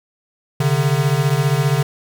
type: beating tone pair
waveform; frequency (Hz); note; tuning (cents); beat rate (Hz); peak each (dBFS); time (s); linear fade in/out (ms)
square; 134.3 / 149.3; C3 / D3; +46 / +29; 15; -18; 0.6-1.83; 5
effects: none